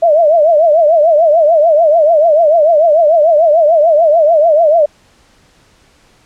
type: tone with vibrato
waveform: sine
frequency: 635 Hz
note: D#5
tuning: 35 cents sharp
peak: -5 dBFS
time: 0.02-4.86 s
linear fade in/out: 10 ms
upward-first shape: triangle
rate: 6.8 Hz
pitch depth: 170 cents each way
effects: pink hiss -49 dBFS RMS until 6.25 s + low-pass 8000 Hz 12 dB/octave